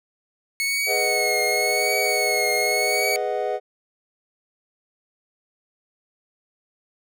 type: tone with vibrato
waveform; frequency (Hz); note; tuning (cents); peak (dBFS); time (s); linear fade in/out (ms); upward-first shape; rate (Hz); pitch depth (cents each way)
sawtooth; 2200; C#7; -14; -18; 0.6-3.16; 0; triangle; 0.91; 50
type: chord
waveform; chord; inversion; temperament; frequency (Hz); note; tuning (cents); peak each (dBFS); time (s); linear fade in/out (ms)
triangle; G# minor seventh; none; equal; 415.3 / 493.9 / 622.3 / 740; G#4 / B4 / D#5 / F#5; 0 / 0 / 0 / 0; -26; 0.86-3.6; 50
effects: none

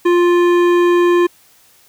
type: tone with hard clipping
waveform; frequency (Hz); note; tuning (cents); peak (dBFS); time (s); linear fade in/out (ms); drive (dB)
triangle; 350; F4; +4; -11; 0.05-1.27; 10; 17
effects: white hiss -50 dBFS RMS until 1.88 s

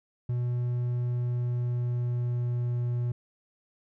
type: tone with pitch glide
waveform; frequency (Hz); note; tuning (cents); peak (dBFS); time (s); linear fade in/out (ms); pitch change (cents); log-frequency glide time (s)
triangle; 122.1 to 121.12; B2 to B2; -19 to -33; -24; 0.29-3.12; 5; -14; 1.08-2.84
effects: none

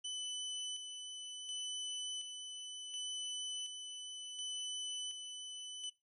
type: tone with tremolo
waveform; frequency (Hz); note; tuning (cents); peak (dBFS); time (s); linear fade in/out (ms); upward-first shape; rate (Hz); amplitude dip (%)
sawtooth; 3001; F#7; +24; -36; 0.04-5.9; 10; square; 0.69; 45
effects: noise-tail reverb RT60 0.2 s tail -17 dB re dry + resampled to 24000 Hz

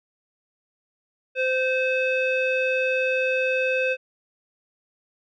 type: tone with low-pass filter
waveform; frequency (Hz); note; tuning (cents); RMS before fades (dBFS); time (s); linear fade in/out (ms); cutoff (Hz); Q
square; 517; C5; -21; -23; 1.35-3.97; 50; 2500; 4.3
effects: none

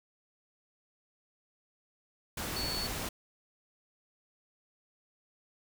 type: tone in noise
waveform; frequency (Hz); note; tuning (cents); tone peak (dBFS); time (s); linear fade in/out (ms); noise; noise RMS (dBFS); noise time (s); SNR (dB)
sine; 4435; C#8; 0; -35; 2.56-2.87; 5; pink; -37; 2.37-3.09; -1
effects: none

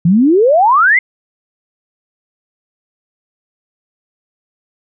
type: exponential sweep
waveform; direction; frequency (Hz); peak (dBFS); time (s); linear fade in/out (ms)
sine; up; 160 to 2148; -6; 0.05-0.99; 5
effects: none

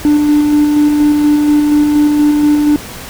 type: tone with tremolo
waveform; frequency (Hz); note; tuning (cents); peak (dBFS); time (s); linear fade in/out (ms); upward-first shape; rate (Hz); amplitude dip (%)
triangle; 296.3; D4; +15; -3; 0.05-2.76; 0; square; 4.2; 30
effects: tanh soft clip ceiling 0 dBFS + pink hiss -28 dBFS RMS until 3.09 s

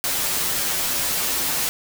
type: noise with comb filter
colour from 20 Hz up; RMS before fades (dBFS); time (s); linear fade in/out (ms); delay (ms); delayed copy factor
white; -23; 0.04-1.69; 0; 9.6; -0.95
effects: none

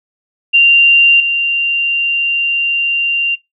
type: tone with level steps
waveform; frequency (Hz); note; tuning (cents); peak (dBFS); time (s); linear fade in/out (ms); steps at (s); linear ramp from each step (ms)
sine; 2777; F7; -10; -4 / -11; 0.53-3.36; 20; 1.2; 2
effects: noise-tail reverb RT60 0.2 s tail -25 dB re dry

